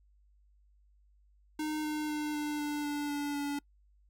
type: tone with pitch steps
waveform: square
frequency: 306.8 / 303.8 / 300.8 / 297.9 / 295 / 292.1 / 289.2 / 286.4 Hz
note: D#4 / D#4 / D4 / D4 / D4 / D4 / D4 / D4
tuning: -24 / -41 / +42 / +25 / +8 / -9 / -27 / -43 cents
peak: -33 dBFS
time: 1.59-3.59 s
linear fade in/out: 5 ms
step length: 250 ms
effects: noise-tail reverb RT60 0.1 s tail -25 dB re dry + added 50 Hz sine -62 dBFS peak until 4.09 s